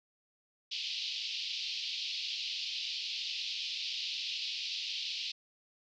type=band-pass noise; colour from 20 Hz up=white; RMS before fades=-38 dBFS; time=0.71-5.32 s; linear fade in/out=10 ms; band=2600 to 4900 Hz; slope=48 dB/octave; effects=none